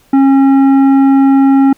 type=tone with tanh clipping; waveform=triangle; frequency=272.1 Hz; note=C#4; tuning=32 cents flat; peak=-6 dBFS; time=0.13-1.73 s; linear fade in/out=5 ms; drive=14 dB; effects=pink hiss -50 dBFS RMS until 1.77 s